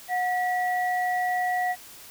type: tone pair together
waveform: sine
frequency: 728 / 1938 Hz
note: F#5 / B6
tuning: -28 / -33 cents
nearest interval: octave + perfect fourth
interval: 1695 cents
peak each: -24 / -29 dBFS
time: 0.08-1.76 s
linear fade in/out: 50 ms
effects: white hiss -46 dBFS RMS until 2.1 s